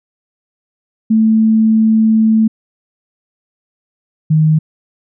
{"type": "tone pair in turn", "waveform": "sine", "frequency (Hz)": [220.5, 155.92], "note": ["A3", "D#3"], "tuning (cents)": [4, 4], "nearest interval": "tritone", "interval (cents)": 600, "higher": "first", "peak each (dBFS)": -7, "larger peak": "neither", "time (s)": [[1.1, 2.48], [4.3, 4.59]], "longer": "first", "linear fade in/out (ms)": 10, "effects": []}